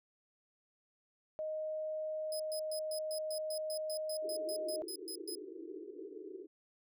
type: tone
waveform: sine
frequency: 622.3 Hz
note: D#5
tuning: in tune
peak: -36 dBFS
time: 1.39-4.82 s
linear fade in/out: 0 ms
type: tone bursts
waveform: 20% pulse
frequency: 5050 Hz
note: D#8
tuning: 25 cents sharp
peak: -36 dBFS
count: 16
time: 2.32-5.352 s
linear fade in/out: 2 ms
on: 77 ms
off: 120 ms
type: band-pass noise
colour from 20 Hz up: white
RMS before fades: -47 dBFS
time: 4.22-6.47 s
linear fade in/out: 20 ms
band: 310 to 440 Hz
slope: 96 dB/octave
effects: none